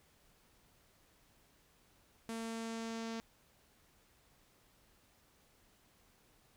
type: tone with low-pass filter sweep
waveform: sawtooth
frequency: 227 Hz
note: A#3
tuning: 46 cents flat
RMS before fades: -42 dBFS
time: 2.29-3.2 s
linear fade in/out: 0 ms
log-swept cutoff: 10000 to 5600 Hz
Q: 1.5
effects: pink hiss -69 dBFS RMS until 6.56 s